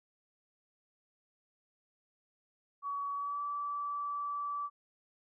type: tone with pitch glide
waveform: sine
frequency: 1131 to 1156.8 Hz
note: C#6 to D6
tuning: +34 to -27 cents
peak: -34 dBFS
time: 2.82-4.7 s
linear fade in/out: 50 ms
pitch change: +39 cents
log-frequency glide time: 3.14-3.42 s
effects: none